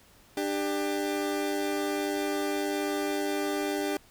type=tone pair together; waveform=30% pulse; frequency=298.2 / 397 Hz; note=D4 / G4; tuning=+27 / +22 cents; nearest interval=perfect fourth; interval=495 cents; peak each=-28 / -28 dBFS; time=0.37-3.97 s; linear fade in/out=2 ms; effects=pink hiss -58 dBFS RMS until 4.1 s